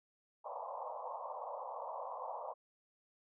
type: band-pass noise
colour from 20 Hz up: white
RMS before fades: -44 dBFS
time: 0.44-2.54 s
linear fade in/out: 20 ms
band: 500 to 1100 Hz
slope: 96 dB/octave
effects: none